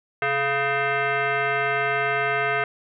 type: tone with frequency modulation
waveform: sine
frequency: 426.4 Hz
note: G#4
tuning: 46 cents sharp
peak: -20 dBFS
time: 0.22-2.64 s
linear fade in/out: 2 ms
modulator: 559 Hz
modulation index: 3.5
effects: none